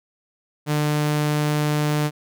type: tone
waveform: sawtooth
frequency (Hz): 149.6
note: D3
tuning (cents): +32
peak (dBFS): -15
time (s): 0.66-2.11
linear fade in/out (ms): 50
effects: none